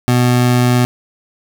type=tone; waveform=25% pulse; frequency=123.47 Hz; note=B2; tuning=in tune; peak=-6 dBFS; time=0.08-0.85 s; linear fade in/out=0 ms; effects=none